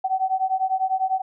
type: beating tone pair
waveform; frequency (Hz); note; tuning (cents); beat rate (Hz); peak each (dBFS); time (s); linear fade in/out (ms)
sine; 754 / 764; F#5 / G5; +32 / -45; 10; -23; 0.04-1.22; 10
effects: none